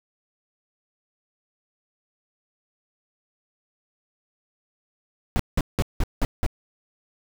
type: noise bursts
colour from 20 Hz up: brown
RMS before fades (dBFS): -20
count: 6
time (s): 5.36-6.464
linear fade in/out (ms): 0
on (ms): 34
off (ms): 180
effects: none